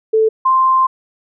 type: tone pair in turn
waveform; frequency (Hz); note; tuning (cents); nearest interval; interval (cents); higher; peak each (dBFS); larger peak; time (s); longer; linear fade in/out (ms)
sine; 440 / 1046.5; A4 / C6; 0 / 0; octave + minor third; 1500; second; -9; neither; 0.13-0.29 / 0.45-0.87; second; 10
effects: none